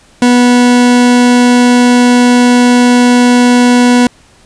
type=tone; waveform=40% pulse; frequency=245 Hz; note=B3; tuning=14 cents flat; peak=-3 dBFS; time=0.22-4.07 s; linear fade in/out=2 ms; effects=pink hiss -44 dBFS RMS until 4.45 s + resampled to 22050 Hz